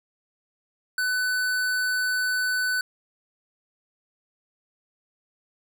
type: tone with hard clipping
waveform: sine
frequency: 1500 Hz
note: F#6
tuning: 23 cents sharp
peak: -24 dBFS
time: 0.98-2.81 s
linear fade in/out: 2 ms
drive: 18 dB
effects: none